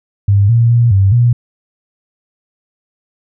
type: tone with pitch steps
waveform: sine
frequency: 100.3 / 116.9 / 118.6 / 97.3 / 120.3 Hz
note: G2 / A#2 / A#2 / G2 / B2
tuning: +40 / +5 / +30 / -12 / -45 cents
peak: -6 dBFS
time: 0.28-1.33 s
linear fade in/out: 5 ms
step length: 210 ms
effects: none